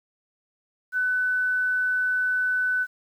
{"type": "tone", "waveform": "sine", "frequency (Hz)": 1500, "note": "F#6", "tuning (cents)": 23, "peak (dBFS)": -21, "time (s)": [0.92, 2.87], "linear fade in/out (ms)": 50, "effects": ["9-bit"]}